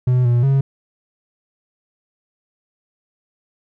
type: tone with pitch steps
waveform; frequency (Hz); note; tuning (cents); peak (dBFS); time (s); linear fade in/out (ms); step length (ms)
triangle; 125.6 / 120.4 / 136.5; B2 / B2 / C#3; +30 / -44 / -26; -10; 0.07-0.61; 5; 180
effects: none